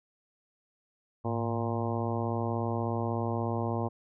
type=harmonic tone with a mistuned harmonic; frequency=116.54 Hz; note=A#2; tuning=in tune; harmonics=1 / 2 / 3 / 4 / 5 / 6 / 7 / 8 / 9; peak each=-32 / -35 / -37 / -38 / -39 / -40 / -40 / -41 / -42 dBFS; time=1.24-3.89 s; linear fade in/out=20 ms; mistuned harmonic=1; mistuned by=-130 cents; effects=none